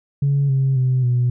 sine tone with pitch steps, 140.6 / 134.48 / 128.63 / 123.04 Hz, C#3 / C3 / C3 / B2, +25 / +48 / -29 / -6 cents, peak -13 dBFS, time 0.22-1.3 s, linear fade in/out 5 ms, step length 270 ms, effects tanh soft clip ceiling -11 dBFS

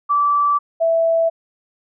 sine tone pair in turn, 1160 / 659.9 Hz, D6 / E5, -22 / +2 cents, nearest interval minor seventh, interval 976 cents, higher first, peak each -13 dBFS, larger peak neither, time 0.09-0.59 / 0.8-1.3 s, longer neither, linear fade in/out 20 ms, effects none

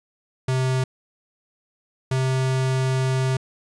square tone pair in turn, 130 / 130.98 Hz, C3 / C3, -11 / +2 cents, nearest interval unison, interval 13 cents, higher second, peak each -20 dBFS, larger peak neither, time 0.48-0.84 / 2.11-3.37 s, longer second, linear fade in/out 5 ms, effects resampled to 22050 Hz + 10-bit

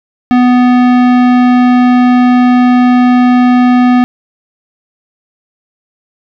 sine tone with tanh clipping, 248 Hz, B3, 7 cents sharp, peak -6 dBFS, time 0.31-4.04 s, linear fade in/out 0 ms, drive 18 dB, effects none

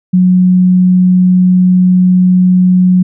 sine tone, 182.6 Hz, F#3, 23 cents flat, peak -4 dBFS, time 0.13-3.03 s, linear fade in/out 10 ms, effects none

